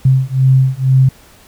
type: beating tone pair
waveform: sine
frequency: 130.81 / 132.91 Hz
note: C3 / C3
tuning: 0 / +28 cents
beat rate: 2.1 Hz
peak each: -11 dBFS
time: 0.05-1.09 s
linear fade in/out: 5 ms
effects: pink hiss -44 dBFS RMS until 1.47 s